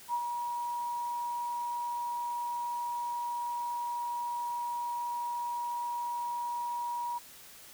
sine tone with ADSR envelope, 957 Hz, A#5, 45 cents sharp, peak -27 dBFS, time 0.08-7.19 s, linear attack 57 ms, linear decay 61 ms, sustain -5 dB, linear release 18 ms, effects white hiss -52 dBFS RMS until 7.73 s

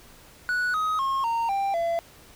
triangle tone with pitch steps, 1473 / 1260.3 / 1078.3 / 922.6 / 789.4 / 675.4 Hz, F#6 / D#6 / C#6 / A#5 / G5 / E5, -8 / +22 / -48 / -18 / +12 / +42 cents, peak -21 dBFS, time 0.49-1.99 s, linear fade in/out 0 ms, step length 250 ms, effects pink hiss -51 dBFS RMS until 2.35 s

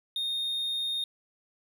triangle tone, 3686 Hz, A#7, 20 cents flat, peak -27 dBFS, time 0.16-1.04 s, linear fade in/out 2 ms, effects none

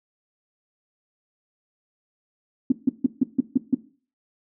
sine tone bursts, 261.6 Hz, C4, in tune, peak -13 dBFS, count 7, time 2.7-3.747 s, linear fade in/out 5 ms, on 21 ms, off 150 ms, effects noise-tail reverb RT60 0.4 s tail -17 dB re dry

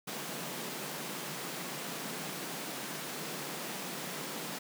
pink high-pass noise, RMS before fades -40 dBFS, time 0.07-4.59 s, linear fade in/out 10 ms, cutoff 140 Hz, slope 96 dB/octave, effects none

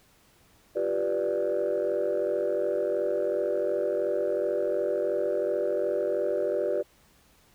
sine chord, G dominant seventh, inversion third, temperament equal, 349.2 / 392 / 493.9 / 587.3 Hz, F4 / G4 / B4 / D5, 0 / 0 / 0 / 0 cents, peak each -32 / -29 / -29 / -27 dBFS, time 0.75-6.83 s, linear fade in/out 20 ms, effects tanh soft clip ceiling -19 dBFS + pink hiss -61 dBFS RMS until 7.54 s

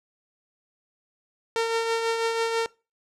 sawtooth tone with tremolo, 456.3 Hz, A#4, 37 cents flat, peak -17 dBFS, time 1.56-2.66 s, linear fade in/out 0 ms, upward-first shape triangle, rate 6.1 Hz, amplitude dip 45%, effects noise-tail reverb RT60 0.3 s tail -22 dB re dry + low-pass 7000 Hz 12 dB/octave

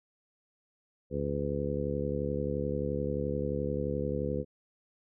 harmonic tone, 71.5 Hz, D2, 46 cents flat, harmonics 1 / 2 / 3 / 4 / 5 / 6 / 7, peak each -38 / -36 / -37 / -40 / -40 / -37 / -35 dBFS, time 1.1-4.45 s, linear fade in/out 50 ms, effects none

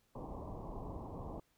pink low-pass noise, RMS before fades -45 dBFS, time 0.15-1.4 s, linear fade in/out 5 ms, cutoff 1100 Hz, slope 96 dB/octave, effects pink hiss -75 dBFS RMS until 1.57 s

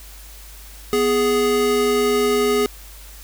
square tone pair together, 246.9 / 415.3 Hz, B3 / G#4, 0 / 0 cents, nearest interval major sixth, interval 900 cents, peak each -24 / -17 dBFS, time 0.93-2.66 s, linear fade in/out 0 ms, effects added 50 Hz sine -39 dBFS peak until 3.23 s + white hiss -43 dBFS RMS until 3.23 s

